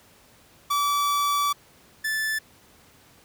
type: tone pair in turn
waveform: 45% pulse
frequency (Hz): 1153 / 1749.5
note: D6 / A6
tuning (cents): -32 / -10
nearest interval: perfect fifth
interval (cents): 722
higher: second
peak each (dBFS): -21 / -24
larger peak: first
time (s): 0.7-1.53 / 2.04-2.39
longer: first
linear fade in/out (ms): 10
effects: pink hiss -55 dBFS RMS until 3.24 s + high-pass 60 Hz 12 dB/octave

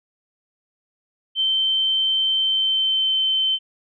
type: tone with pitch glide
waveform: sine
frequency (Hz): 3105 to 3085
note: G7 to G7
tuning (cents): -17 to -28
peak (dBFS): -17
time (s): 1.35-3.59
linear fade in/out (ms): 50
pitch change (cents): -11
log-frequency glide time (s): 2.39-3.15
effects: none

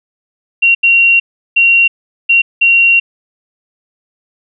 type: tone bursts at uneven times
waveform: sine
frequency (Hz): 2750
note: F7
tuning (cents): -27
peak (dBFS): -5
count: 5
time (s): 0.62-0.75 / 0.83-1.2 / 1.56-1.88 / 2.29-2.42 / 2.61-3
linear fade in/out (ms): 10
effects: none

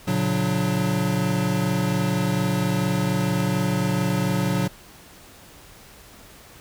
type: tone cluster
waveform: square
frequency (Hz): 115.8 / 140.1 / 182.7 / 295.1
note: A#2 / C#3 / F#3 / D4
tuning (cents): -11 / +19 / -22 / +8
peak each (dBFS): -28 / -27 / -24 / -31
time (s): 0.07-4.68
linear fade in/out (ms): 10
effects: pink hiss -47 dBFS RMS until 6.6 s

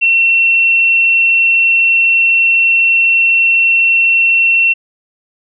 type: tone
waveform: sine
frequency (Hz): 2712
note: E7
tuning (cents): +49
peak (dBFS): -7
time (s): 0.01-4.74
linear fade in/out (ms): 20
effects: none

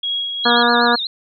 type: tone with tremolo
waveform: sine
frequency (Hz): 3308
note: G#7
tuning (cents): -8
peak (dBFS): -18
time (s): 0.03-0.63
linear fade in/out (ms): 5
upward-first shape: sine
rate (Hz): 2.5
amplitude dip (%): 40
type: tone with vibrato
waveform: sine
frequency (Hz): 3939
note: B7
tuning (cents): -5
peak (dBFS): -20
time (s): 0.44-1.07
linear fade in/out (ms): 2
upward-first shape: sine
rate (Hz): 8.2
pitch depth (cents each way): 150
type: harmonic tone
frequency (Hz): 238.8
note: A#3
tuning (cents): +42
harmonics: 1 / 2 / 3 / 4 / 5 / 6 / 7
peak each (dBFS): -20 / -20 / -20 / -20 / -20 / -20 / -20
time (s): 0.45-0.96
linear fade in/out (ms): 10
effects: none

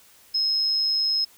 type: tone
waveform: sine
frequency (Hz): 5150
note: E8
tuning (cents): -41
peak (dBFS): -20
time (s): 0.34-1.25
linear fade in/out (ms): 10
effects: white hiss -54 dBFS RMS until 1.37 s

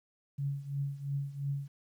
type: tone with tremolo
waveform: sine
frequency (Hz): 140.3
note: C#3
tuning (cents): +21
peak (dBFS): -29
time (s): 0.38-1.68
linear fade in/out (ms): 10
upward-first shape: triangle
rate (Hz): 2.9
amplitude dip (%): 85
effects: 11-bit

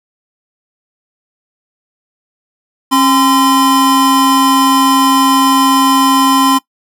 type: tone pair together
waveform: square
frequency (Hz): 270 / 1027.4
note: C#4 / C6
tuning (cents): -45 / -32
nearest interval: octave + major seventh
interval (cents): 2313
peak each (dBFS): -11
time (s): 2.91-6.59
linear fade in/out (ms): 20
effects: noise-tail reverb RT60 0.1 s tail -20 dB re dry

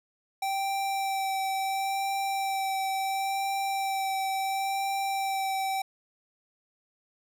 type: tone with vibrato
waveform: square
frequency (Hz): 778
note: G5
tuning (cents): -13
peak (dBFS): -28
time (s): 0.42-5.82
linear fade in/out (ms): 5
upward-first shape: sine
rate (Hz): 0.72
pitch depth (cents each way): 14
effects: none

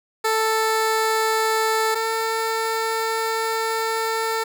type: tone pair in turn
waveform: 15% pulse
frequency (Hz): 441.4 / 448.1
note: A4 / A4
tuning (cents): +5 / +32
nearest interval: unison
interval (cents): 27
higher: second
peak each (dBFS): -12 / -15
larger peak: first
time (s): 0.24-1.95 / 1.95-4.44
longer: second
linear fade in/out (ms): 10
effects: none

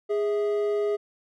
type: tone pair together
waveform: triangle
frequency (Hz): 413 / 651.3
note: G#4 / E5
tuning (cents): -10 / -21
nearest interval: minor sixth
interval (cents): 789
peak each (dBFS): -21 / -31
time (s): 0.09-0.97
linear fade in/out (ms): 20
effects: none

